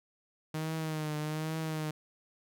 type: tone with vibrato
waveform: sawtooth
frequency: 155.56 Hz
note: D#3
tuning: in tune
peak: -29 dBFS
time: 0.54-1.91 s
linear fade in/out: 5 ms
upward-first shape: triangle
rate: 1.2 Hz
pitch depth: 56 cents each way
effects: none